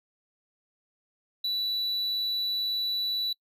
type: tone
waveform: triangle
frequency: 3951 Hz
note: B7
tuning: in tune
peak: -25 dBFS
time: 1.44-3.33 s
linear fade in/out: 5 ms
effects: noise-tail reverb RT60 0.1 s tail -26 dB re dry